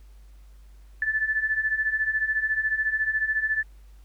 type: beating tone pair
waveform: sine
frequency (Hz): 1738 / 1752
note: A6 / A6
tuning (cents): -22 / -8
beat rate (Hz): 14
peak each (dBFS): -28 / -24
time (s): 1.02-3.63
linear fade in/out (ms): 2
effects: added 50 Hz sine -46 dBFS peak until 4.04 s + pink hiss -64 dBFS RMS until 4.04 s